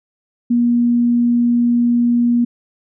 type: tone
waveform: sine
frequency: 239 Hz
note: A#3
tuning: 43 cents sharp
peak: -11 dBFS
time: 0.5-2.45 s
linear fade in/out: 10 ms
effects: none